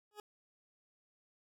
20% pulse tone with exponential growth, 418.5 Hz, G#4, 13 cents sharp, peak -38 dBFS, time 0.11-0.2 s, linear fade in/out 2 ms, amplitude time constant 18 ms, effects none

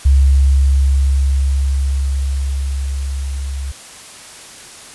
sine tone with level ramp, 68.3 Hz, C#2, 25 cents flat, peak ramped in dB -6 to -20 dBFS, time 0.05-3.72 s, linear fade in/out 10 ms, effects white hiss -36 dBFS RMS until 4.94 s + resampled to 24000 Hz

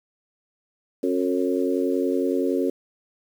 harmonic tone with a mistuned harmonic, 90.7 Hz, F#2, 34 cents flat, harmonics 3 / 4 / 5 / 6, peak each -24 / -25 / -26 / -30 dBFS, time 1.03-2.7 s, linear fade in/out 5 ms, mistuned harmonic 6, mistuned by +17 cents, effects 8-bit

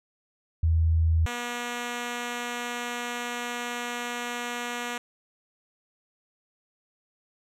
sine / 5% pulse tone pair in turn, 81.3 / 241.2 Hz, E2 / B3, -23 / -41 cents, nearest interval octave + perfect fifth, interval 1882 cents, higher second, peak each -19 dBFS, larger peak neither, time 0.63-1.26 / 1.26-4.98 s, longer second, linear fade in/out 5 ms, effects low-pass 10000 Hz 12 dB/octave

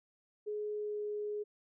sine tone with pitch glide, 420.5 to 417.8 Hz, G#4 to G#4, +22 to +10 cents, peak -35 dBFS, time 0.46-1.44 s, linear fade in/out 20 ms, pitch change -12 cents, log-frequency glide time 0.73-1.02 s, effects none

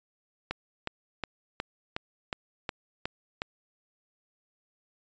click train, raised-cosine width 0.3 ms, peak -15 dBFS, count 9, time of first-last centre 0.51-3.419 s, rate 2.75 Hz, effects resampled to 16000 Hz

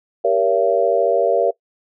sine chord, G diminished seventh, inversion none, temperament just, 392 / 470.4 / 564.5 / 677.4 Hz, G4 / Bb4 / Db5 / Fb5, 0 / +16 / +31 / +47 cents, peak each -22 / -18 / -18 / -19 dBFS, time 0.24-1.51 s, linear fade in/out 10 ms, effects noise-tail reverb RT60 0.1 s tail -20 dB re dry

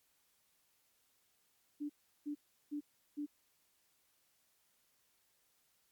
sine tone bursts, 293.3 Hz, D4, 2 cents flat, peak -37 dBFS, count 4, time 1.8-3.264 s, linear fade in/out 20 ms, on 96 ms, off 360 ms, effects white hiss -75 dBFS RMS until 5.91 s + MP3 96 kbps

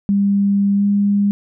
sine tone with pitch glide, 200 to 202.3 Hz, G3 to G#3, +35 to -45 cents, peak -12 dBFS, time 0.09-1.31 s, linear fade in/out 0 ms, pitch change +20 cents, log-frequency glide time 0.75-0.84 s, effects none

